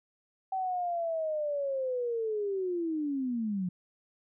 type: linear sweep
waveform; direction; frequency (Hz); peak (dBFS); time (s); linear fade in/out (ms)
sine; down; 768 to 174.8; -29; 0.52-3.69; 5
effects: none